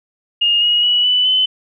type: tone with pitch steps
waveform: sine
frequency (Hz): 2842 / 2888 / 2935 / 2983 / 3032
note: F7 / F#7 / F#7 / F#7 / F#7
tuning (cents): +30 / -43 / -15 / +13 / +42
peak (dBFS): -11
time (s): 0.41-1.46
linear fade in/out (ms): 10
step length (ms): 210
effects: none